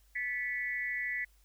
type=tone with amplitude modulation; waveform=sine; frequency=1973 Hz; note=B6; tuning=2 cents flat; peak=-28 dBFS; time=0.15-1.25 s; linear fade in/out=10 ms; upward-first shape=sine; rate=233 Hz; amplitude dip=95%; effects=added 50 Hz sine -62 dBFS peak until 1.44 s + white hiss -70 dBFS RMS until 1.44 s